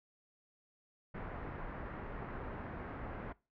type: low-pass noise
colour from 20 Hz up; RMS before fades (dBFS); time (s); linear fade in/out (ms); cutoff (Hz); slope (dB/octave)
pink; -44; 1.14-3.33; 10; 1800; 24
effects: noise-tail reverb RT60 0.3 s tail -22 dB re dry